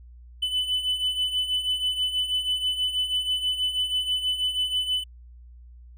triangle beating tone pair, 2999 / 3005.2 Hz, F#7 / F#7, +23 / +26 cents, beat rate 6.2 Hz, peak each -29 / -23 dBFS, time 0.42-5.04 s, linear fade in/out 10 ms, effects added 60 Hz sine -44 dBFS peak until 5.97 s

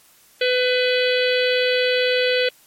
harmonic tone with a mistuned harmonic, 501 Hz, B4, 25 cents sharp, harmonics 1 / 3 / 4 / 5 / 6 / 7 / 8 / 9, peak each -18 / -26 / -27 / -26 / -29 / -27 / -30 / -32 dBFS, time 0.41-2.49 s, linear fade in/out 5 ms, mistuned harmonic 7, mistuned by -67 cents, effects white hiss -53 dBFS RMS until 2.66 s + MP3 64 kbps

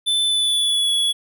square tone with pitch glide, 3520 to 3381 Hz, A7 to G#7, 0 to +30 cents, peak -17 dBFS, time 0.06-1.13 s, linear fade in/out 20 ms, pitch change -70 cents, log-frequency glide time 0.25-0.91 s, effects none

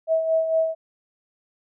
sine tone with tremolo, 646 Hz, E5, 35 cents flat, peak -16 dBFS, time 0.07-0.75 s, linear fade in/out 50 ms, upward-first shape sine, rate 4.4 Hz, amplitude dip 55%, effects none

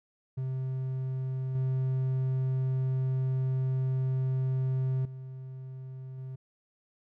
triangle tone with level steps, 130.81 Hz, C3, in tune, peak -28 / -24 / -37 / -35 dBFS, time 0.37-6.36 s, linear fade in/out 10 ms, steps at 1.55 / 5.05 / 6.18 s, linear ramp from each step 2 ms, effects none

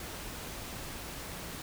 sine tone in noise, 174.61 Hz, F3, in tune, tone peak -50 dBFS, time 1.26-1.56 s, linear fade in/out 2 ms, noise pink, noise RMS -42 dBFS, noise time 0-1.62 s, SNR -11 dB, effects none

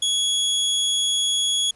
sawtooth tone, 3350 Hz, G#7, 14 cents sharp, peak -16 dBFS, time 0.02-1.71 s, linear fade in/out 5 ms, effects pink hiss -57 dBFS RMS until 1.75 s + resampled to 24000 Hz

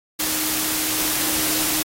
sine tone in noise, 311.1 Hz, D#4, in tune, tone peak -30 dBFS, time 0.19-1.83 s, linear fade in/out 10 ms, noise white, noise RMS -22 dBFS, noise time 0.19-1.83 s, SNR -11 dB, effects AAC 48 kbps

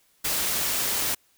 white noise, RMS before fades -26 dBFS, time 0.24-1.15 s, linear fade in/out 10 ms, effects white hiss -64 dBFS RMS until 1.37 s

